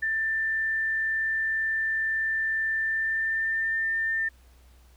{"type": "tone with pitch glide", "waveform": "sine", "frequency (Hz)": [1779, 1798.6], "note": ["A6", "A6"], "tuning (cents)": [19, 38], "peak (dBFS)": -24, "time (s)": [0.02, 4.29], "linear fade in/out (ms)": 10, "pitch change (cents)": 19, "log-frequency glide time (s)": [2.79, 3.76], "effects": ["added 62 Hz sine -53 dBFS peak until 4.96 s", "pink hiss -62 dBFS RMS until 4.96 s"]}